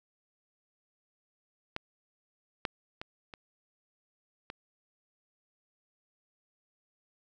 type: clicks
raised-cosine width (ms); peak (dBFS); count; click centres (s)
0.3; -18 / -14 / -23 / -28 / -24; 5; 1.764 / 2.652 / 3.015 / 3.338 / 4.501
effects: none